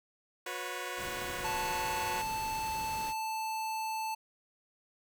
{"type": "chord", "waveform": "10% pulse", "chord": "F# suspended fourth", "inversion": "none", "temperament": "equal with one note detuned", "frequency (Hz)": [363.2, 493.9, 554.4], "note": ["F#4", "B4", "C#5"], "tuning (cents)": [-32, 0, 0], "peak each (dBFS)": [-33, -32, -34], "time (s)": [0.46, 2.22], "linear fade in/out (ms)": 5}
{"type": "noise", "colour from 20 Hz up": "pink", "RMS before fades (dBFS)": -44, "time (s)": [0.96, 3.14], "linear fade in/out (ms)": 50}
{"type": "tone", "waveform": "square", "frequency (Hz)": 880, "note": "A5", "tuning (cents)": 0, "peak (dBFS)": -34, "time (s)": [1.44, 4.15], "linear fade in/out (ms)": 10}
{"effects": []}